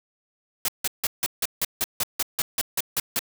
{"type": "noise bursts", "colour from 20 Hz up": "white", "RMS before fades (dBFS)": -24, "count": 14, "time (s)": [0.65, 3.192], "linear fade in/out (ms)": 2, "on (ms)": 33, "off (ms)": 160, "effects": []}